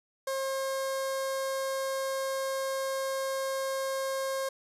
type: tone with notch filter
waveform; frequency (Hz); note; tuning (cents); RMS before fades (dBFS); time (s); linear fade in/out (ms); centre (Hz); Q
sawtooth; 536; C5; +42; -32; 0.27-4.49; 5; 2600; 1.4
effects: resampled to 32000 Hz